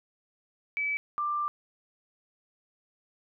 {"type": "tone pair in turn", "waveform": "sine", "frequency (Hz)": [2297, 1184.9], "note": ["D7", "D6"], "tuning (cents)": [-39, 15], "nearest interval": "major seventh", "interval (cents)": 1146, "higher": "first", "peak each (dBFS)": -27, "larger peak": "neither", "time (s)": [[0.77, 0.97], [1.18, 1.48]], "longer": "second", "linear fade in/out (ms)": 0, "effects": []}